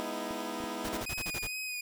15% pulse chord, E major seventh, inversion first, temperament equal with one note detuned, 207.7 / 246.9 / 311.1 / 333.3 Hz, G#3 / B3 / D#4 / E4, 0 / 0 / 0 / +19 cents, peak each -36 / -34 / -34 / -34 dBFS, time 0-1.03 s, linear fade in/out 0 ms
clicks, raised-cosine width 2 ms, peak -31 dBFS, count 4, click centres 0.309 / 0.604 / 0.64 / 0.93 s
pink noise bursts, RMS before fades -38 dBFS, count 8, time 0.84-1.474 s, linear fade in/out 10 ms, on 53 ms, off 30 ms
sawtooth tone with vibrato, 2489 Hz, D#7, in tune, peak -32 dBFS, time 1.06-1.81 s, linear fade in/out 5 ms, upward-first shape sine, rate 2.3 Hz, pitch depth 29 cents each way
effects none

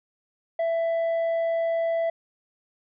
sine tone with tanh clipping, 664 Hz, E5, 12 cents sharp, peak -23 dBFS, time 0.59-2.1 s, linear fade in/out 5 ms, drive 4 dB, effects none

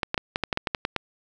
clicks, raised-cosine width 0.3 ms, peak -8 dBFS, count 11, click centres 0.032 / 0.144 / 0.178 / 0.359 / 0.437 / 0.528 / 0.574 / 0.672 / 0.748 / 0.851 / 0.963 s, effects none

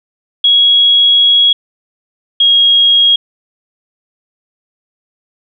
sine tone pair in turn, 3322 / 3280 Hz, G#7 / G#7, 0 / -22 cents, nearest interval unison, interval 22 cents, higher first, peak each -5 dBFS, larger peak neither, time 0.44-1.53 / 2.4-3.16 s, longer first, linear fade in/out 5 ms, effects none

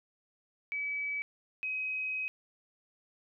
sine tone pair in turn, 2288 / 2531 Hz, D7 / D#7, -46 / +29 cents, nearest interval major second, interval 175 cents, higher second, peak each -32 / -32 dBFS, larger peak neither, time 0.72-1.22 / 1.63-2.28 s, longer second, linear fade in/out 0 ms, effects none

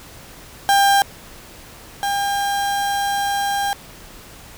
35% pulse tone pair in turn, 797 / 802.5 Hz, G5 / G5, +28 / +40 cents, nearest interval unison, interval 12 cents, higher second, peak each -10 / -17 dBFS, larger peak first, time 0.69-1.02 / 2.03-3.73 s, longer second, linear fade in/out 0 ms, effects pink hiss -41 dBFS RMS until 4.57 s

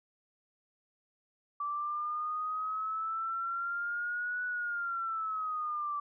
sine exponential two-way sweep, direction up then down, 1160 to 1480 to 1160 Hz, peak -32 dBFS, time 1.6-6 s, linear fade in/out 5 ms, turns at 4.45 s, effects none

